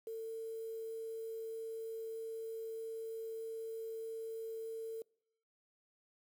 sine tone with quantisation, 449.2 Hz, A4, 36 cents sharp, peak -40 dBFS, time 0.07-5.02 s, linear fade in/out 2 ms, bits 10, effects noise-tail reverb RT60 0.7 s tail -26 dB re dry

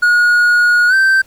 triangle tone with pitch glide, 1445 to 1557.7 Hz, F#6 to G6, -41 to -11 cents, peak -6 dBFS, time 0.02-1.22 s, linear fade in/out 10 ms, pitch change +130 cents, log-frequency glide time 0.88-0.94 s, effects pink hiss -49 dBFS RMS until 1.26 s

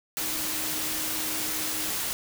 sine tone in noise, 311.2 Hz, D#4, in tune, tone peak -40 dBFS, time 0.21-1.91 s, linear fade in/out 0 ms, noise white, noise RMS -30 dBFS, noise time 0.17-2.13 s, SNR -13 dB, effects none

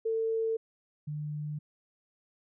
sine tone pair in turn, 448.5 / 149.67 Hz, A4 / D3, +33 / +33 cents, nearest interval octave + perfect fifth, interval 1900 cents, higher first, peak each -27 / -33 dBFS, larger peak first, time 0.05-0.57 / 1.07-1.59 s, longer neither, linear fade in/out 10 ms, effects none

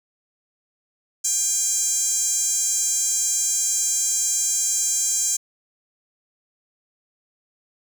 sawtooth tone with high-pass filter, 801 Hz, G5, 37 cents sharp, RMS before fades -22 dBFS, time 1.24-5.37 s, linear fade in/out 10 ms, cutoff 6900 Hz, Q 8.7, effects none

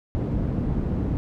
white low-pass noise, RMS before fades -25 dBFS, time 0.15-1.17 s, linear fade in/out 0 ms, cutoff 190 Hz, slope 12 dB/octave, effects none

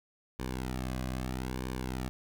sawtooth tone with flanger, 63.7 Hz, C2, 46 cents flat, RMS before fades -36 dBFS, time 0.39-2.09 s, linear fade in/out 0 ms, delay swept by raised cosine 1.5 to 2.22 ms, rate 0.78 Hz, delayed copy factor -0.7, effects none

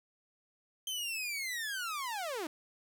sawtooth linear sweep, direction down, 3136 to 286 Hz, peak -32 dBFS, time 0.87-2.47 s, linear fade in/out 2 ms, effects none

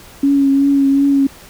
sine tone with vibrato, 277.2 Hz, C#4, in tune, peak -9 dBFS, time 0.23-1.27 s, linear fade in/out 5 ms, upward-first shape triangle, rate 2.7 Hz, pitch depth 28 cents each way, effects pink hiss -40 dBFS RMS until 1.49 s

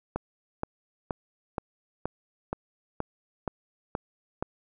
click train, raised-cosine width 1 ms, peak -15 dBFS, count 10, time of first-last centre 0.16-4.425 s, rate 2.11 Hz, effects none

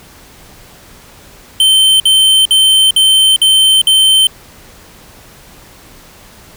square tone bursts, 3098 Hz, G7, 21 cents flat, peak -6 dBFS, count 6, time 1.6-4.27 s, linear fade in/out 2 ms, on 400 ms, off 54 ms, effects pink hiss -39 dBFS RMS until 6.56 s

